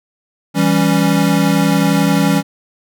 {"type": "chord", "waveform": "square", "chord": "C# diminished", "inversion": "first", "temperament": "equal", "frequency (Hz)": [164.81, 196, 277.2], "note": ["E3", "G3", "C#4"], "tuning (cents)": [0, 0, 0], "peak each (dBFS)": -16, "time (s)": [0.54, 2.43], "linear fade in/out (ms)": 50, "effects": []}